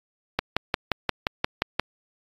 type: click train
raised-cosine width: 0.3 ms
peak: -5 dBFS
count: 9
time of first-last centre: 0.39-1.796 s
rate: 5.69 Hz
effects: AAC 32 kbps